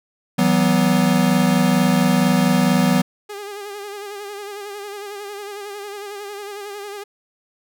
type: chord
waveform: square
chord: E suspended second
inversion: none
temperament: equal with one note detuned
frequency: 164.81 / 189.21 / 246.9 Hz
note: E3 / F#3 / B3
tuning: 0 / +39 / 0 cents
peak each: -21 / -18 / -19 dBFS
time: 0.38-3.02 s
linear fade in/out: 10 ms
type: tone with vibrato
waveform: sawtooth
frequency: 407.1 Hz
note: G#4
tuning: 35 cents flat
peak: -26 dBFS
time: 3.29-7.04 s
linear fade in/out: 10 ms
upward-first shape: sine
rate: 11 Hz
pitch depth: 52 cents each way
effects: none